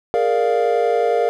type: chord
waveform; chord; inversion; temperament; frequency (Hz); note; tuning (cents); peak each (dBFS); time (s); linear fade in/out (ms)
triangle; Bb dominant seventh; third; equal; 415.3 / 466.2 / 587.3 / 698.5; Ab4 / Bb4 / D5 / F5; 0 / 0 / 0 / 0; -21 / -16 / -21 / -18; 0.14-1.29; 0
effects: none